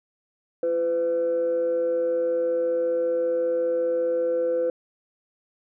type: tone pair together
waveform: sine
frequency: 340.2 / 505.1 Hz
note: F4 / B4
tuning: -45 / +39 cents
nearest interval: perfect fifth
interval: 684 cents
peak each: -29 / -20 dBFS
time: 0.63-4.7 s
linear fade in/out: 2 ms
effects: tanh soft clip ceiling -17 dBFS